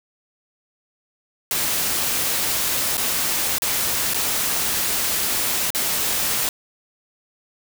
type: noise with dropouts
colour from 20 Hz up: white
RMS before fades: -22 dBFS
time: 1.51-6.49 s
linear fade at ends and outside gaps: 1 ms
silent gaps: 2.97-2.978 / 3.584-3.62 / 4.136-4.144 / 5.704-5.748 s
effects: none